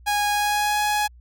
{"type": "tone with pitch glide", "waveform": "sawtooth", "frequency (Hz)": [825, 837], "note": ["G#5", "G#5"], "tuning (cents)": [-12, 13], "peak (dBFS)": -16, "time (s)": [0.06, 1.08], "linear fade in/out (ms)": 20, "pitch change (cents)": 25, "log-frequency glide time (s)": [0.3, 0.81], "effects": ["added 60 Hz sine -45 dBFS peak until 1.2 s"]}